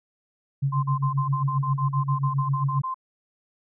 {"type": "tone with tremolo", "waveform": "sine", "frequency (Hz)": 138.2, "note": "C#3", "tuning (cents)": -5, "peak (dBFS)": -19, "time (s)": [0.62, 2.82], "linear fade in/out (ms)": 10, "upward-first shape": "sine", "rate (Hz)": 7.5, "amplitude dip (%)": 70}
{"type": "tone bursts", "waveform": "sine", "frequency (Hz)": 1042, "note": "C6", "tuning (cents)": -7, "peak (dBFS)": -26, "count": 15, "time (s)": [0.72, 2.944], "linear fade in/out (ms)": 10, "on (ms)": 110, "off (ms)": 41}
{"effects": []}